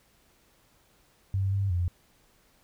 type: tone with pitch steps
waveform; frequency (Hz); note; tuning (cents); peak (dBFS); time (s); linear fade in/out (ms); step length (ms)
sine; 96.8 / 98.6 / 88; G2 / G2 / F2; -21 / +11 / +14; -24; 1.34-1.88; 0; 180
effects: pink hiss -64 dBFS RMS until 2.63 s